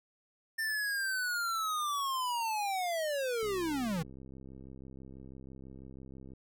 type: linear sweep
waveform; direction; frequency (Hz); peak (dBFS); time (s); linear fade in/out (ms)
square; down; 1800 to 150.6; -32; 0.58-4.03; 10
type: click train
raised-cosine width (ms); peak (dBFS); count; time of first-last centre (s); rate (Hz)
3; -37; 193; 3.43-6.335; 66.1
effects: none